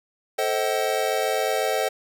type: chord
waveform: square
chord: A diminished seventh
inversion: none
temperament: just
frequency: 440 / 528 / 633.6 / 760.3 Hz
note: A4 / C5 / Eb5 / Gb5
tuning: 0 / +16 / +31 / +47 cents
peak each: -28 dBFS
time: 0.38-1.89 s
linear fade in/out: 10 ms
effects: none